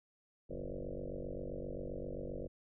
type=tone with frequency modulation; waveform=sine; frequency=252.7 Hz; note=B3; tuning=40 cents sharp; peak=-39 dBFS; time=0.49-2.48 s; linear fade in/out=20 ms; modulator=47.6 Hz; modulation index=6.7; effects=none